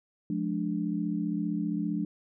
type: chord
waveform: sine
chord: D diminished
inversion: first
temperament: just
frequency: 176.2 / 211.4 / 293.7 Hz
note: F3 / Ab3 / D4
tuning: +16 / +31 / 0 cents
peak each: -32 dBFS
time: 0.3-2.05 s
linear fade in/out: 2 ms
effects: none